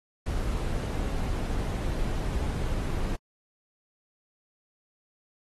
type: noise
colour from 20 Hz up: brown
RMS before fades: -29 dBFS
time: 0.26-3.16 s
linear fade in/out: 5 ms
effects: AAC 32 kbps